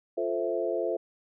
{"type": "chord", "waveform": "sine", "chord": "F major seventh", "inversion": "none", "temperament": "equal", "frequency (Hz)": [349.2, 440, 523.3, 659.3], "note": ["F4", "A4", "C5", "E5"], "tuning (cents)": [0, 0, 0, 0], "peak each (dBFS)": -32, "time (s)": [0.17, 0.97], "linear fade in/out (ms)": 10, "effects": []}